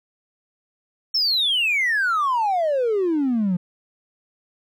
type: exponential sweep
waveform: triangle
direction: down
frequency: 5490 to 171.8 Hz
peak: -15 dBFS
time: 1.14-3.57 s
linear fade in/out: 10 ms
effects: tanh soft clip ceiling -14 dBFS

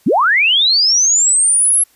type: linear sweep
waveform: sine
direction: up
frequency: 145.7 to 11190 Hz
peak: -9 dBFS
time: 0.06-1.84 s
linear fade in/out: 10 ms
effects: white hiss -53 dBFS RMS until 1.95 s + resampled to 32000 Hz

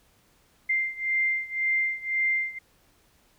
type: beating tone pair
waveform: sine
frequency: 2093 / 2094.9 Hz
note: C7 / C7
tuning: 0 / +2 cents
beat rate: 1.9 Hz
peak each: -26 / -28 dBFS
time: 0.69-2.59 s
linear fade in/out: 10 ms
effects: pink hiss -63 dBFS RMS until 3.38 s

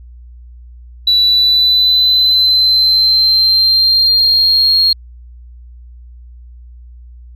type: tone with pitch glide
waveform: sine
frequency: 3949 to 4257 Hz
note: B7 to C8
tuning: -1 to +29 cents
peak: -6 dBFS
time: 1.07-4.93 s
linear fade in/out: 5 ms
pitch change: +130 cents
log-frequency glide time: 1.2-4.77 s
effects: tanh soft clip ceiling -4 dBFS + added 60 Hz sine -33 dBFS peak until 7.35 s

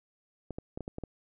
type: clicks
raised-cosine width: 2 ms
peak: -24 dBFS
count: 7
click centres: 0.507 / 0.585 / 0.775 / 0.807 / 0.879 / 0.984 / 1.037 s
effects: none

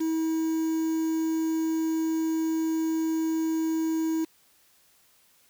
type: tone with quantisation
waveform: triangle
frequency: 321.6 Hz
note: E4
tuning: 43 cents flat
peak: -22 dBFS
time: 0-4.25 s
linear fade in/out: 10 ms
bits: 7
effects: white hiss -62 dBFS RMS until 5.49 s

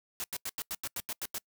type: noise bursts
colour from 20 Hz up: white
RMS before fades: -36 dBFS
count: 10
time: 0.2-1.382 s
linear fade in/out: 0 ms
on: 39 ms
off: 88 ms
effects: noise-tail reverb RT60 0.1 s tail -26 dB re dry

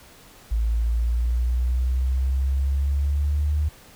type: exponential sweep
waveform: sine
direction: up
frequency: 55 to 75.7 Hz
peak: -19 dBFS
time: 0.51-3.69 s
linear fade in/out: 10 ms
effects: pink hiss -49 dBFS RMS until 3.95 s

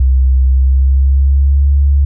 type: tone with pitch glide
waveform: sine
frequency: 65.1 to 70.18 Hz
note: C2 to C#2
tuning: -8 to +22 cents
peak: -6 dBFS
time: 0-2.05 s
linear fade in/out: 5 ms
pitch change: +130 cents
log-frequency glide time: 0.46-1.68 s
effects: none

